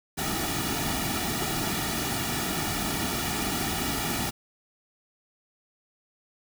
pink noise with comb filter, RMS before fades -29 dBFS, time 0.17-4.31 s, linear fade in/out 20 ms, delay 1.9 ms, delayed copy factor -0.75, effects none

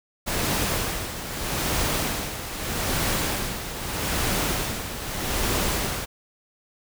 pink noise with tremolo, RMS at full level -24 dBFS, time 0.26-6.06 s, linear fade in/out 20 ms, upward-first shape sine, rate 0.8 Hz, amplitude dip 65%, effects none

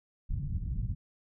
pink low-pass noise, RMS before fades -33 dBFS, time 0.29-0.95 s, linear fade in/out 20 ms, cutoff 150 Hz, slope 24 dB/octave, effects none

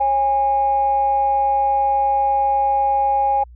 sine tone pair together, 546 / 818.1 Hz, C#5 / G#5, -26 / -26 cents, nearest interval perfect fifth, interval 700 cents, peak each -24 / -14 dBFS, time 0-3.44 s, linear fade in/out 10 ms, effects tanh soft clip ceiling -8 dBFS + added 60 Hz sine -39 dBFS peak until 3.55 s

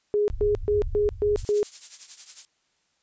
sine tone bursts, 415.3 Hz, G#4, in tune, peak -19 dBFS, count 6, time 0.14-1.63 s, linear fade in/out 0 ms, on 140 ms, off 130 ms
pink low-pass noise, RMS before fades -32 dBFS, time 0.3-1.45 s, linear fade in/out 0 ms, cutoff 110 Hz, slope 96 dB/octave
violet noise with tremolo, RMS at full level -31 dBFS, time 1.37-2.45 s, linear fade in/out 0 ms, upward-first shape triangle, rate 11 Hz, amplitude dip 80%
effects white hiss -70 dBFS RMS until 3.02 s + resampled to 16000 Hz

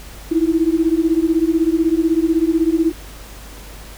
sine beating tone pair, 318.5 / 334.5 Hz, D#4 / E4, +41 / +25 cents, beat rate 16 Hz, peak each -16 dBFS, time 0.31-2.92 s, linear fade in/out 10 ms, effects added 50 Hz sine -36 dBFS peak until 3.97 s + pink hiss -39 dBFS RMS until 3.97 s

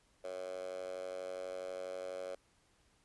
10% pulse tone with high-pass filter, 92.2 Hz, F#2, 6 cents flat, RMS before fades -43 dBFS, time 0.24-2.35 s, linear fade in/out 5 ms, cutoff 550 Hz, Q 5.8, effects pink hiss -71 dBFS RMS until 3.04 s + resampled to 24000 Hz

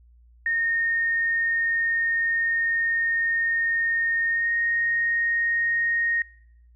sine tone with pitch glide, 1841 to 1860.2 Hz, A#6 to A#6, -22 to -4 cents, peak -21 dBFS, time 0.46-6.22 s, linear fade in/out 2 ms, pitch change +18 cents, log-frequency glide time 4.3-4.51 s, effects noise-tail reverb RT60 0.8 s tail -23 dB re dry + added 59 Hz sine -51 dBFS peak until 6.75 s

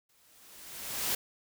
white noise with exponential growth, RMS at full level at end -29 dBFS, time 0.09-1.15 s, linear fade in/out 5 ms, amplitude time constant 230 ms, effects none

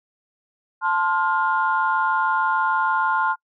sine chord, F major, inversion first, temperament equal with one note detuned, 880 / 1046.5 / 1414.8 Hz, A5 / C6 / F6, 0 / 0 / +22 cents, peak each -22 dBFS, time 0.81-3.36 s, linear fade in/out 50 ms, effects noise-tail reverb RT60 0.1 s tail -26 dB re dry + tanh soft clip ceiling -8 dBFS

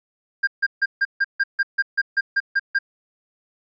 triangle tone bursts, 1600 Hz, G6, 35 cents sharp, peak -14 dBFS, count 13, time 0.43-2.789 s, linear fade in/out 10 ms, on 43 ms, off 150 ms, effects resampled to 16000 Hz

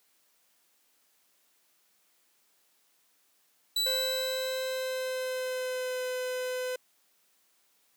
40% pulse tone with exponential decay, 3951 Hz, B7, in tune, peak -24 dBFS, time 3.76-6.02 s, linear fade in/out 5 ms, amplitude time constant 490 ms
45% pulse tone with pitch glide, 520 to 506.4 Hz, C5 to B4, -11 to +43 cents, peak -31 dBFS, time 3.86-6.76 s, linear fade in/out 5 ms, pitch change -46 cents, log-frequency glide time 4.66-6.07 s
effects white hiss -69 dBFS RMS until 7.96 s + high-pass 200 Hz 12 dB/octave

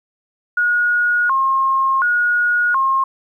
sine tone with vibrato, 1244.5 Hz, D#6, in tune, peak -13 dBFS, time 0.57-3.04 s, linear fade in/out 5 ms, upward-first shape square, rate 0.69 Hz, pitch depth 260 cents each way, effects 9-bit

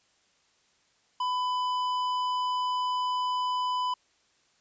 sine tone with hard clipping, 1000 Hz, B5, 21 cents sharp, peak -28 dBFS, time 1.2-3.94 s, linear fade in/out 5 ms, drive 9 dB, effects white hiss -67 dBFS RMS until 4.6 s + resampled to 16000 Hz

